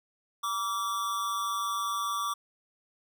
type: tone with amplitude modulation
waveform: square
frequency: 1158 Hz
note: D6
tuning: 25 cents flat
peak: -27 dBFS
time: 0.43-2.34 s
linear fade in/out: 10 ms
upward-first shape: sine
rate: 205 Hz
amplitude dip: 60%
effects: none